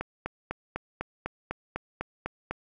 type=click train; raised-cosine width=0.5 ms; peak=-16 dBFS; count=11; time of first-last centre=0.01-2.51 s; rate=4 Hz; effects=none